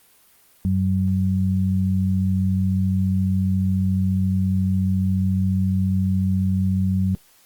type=tone pair together; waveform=sine; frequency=94.63 / 188.9 Hz; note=F#2 / F#3; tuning=+39 / +36 cents; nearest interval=octave; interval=1197 cents; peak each=-20 dBFS; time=0.65-7.15 s; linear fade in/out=0 ms; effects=white hiss -55 dBFS RMS until 7.45 s + Opus 32 kbps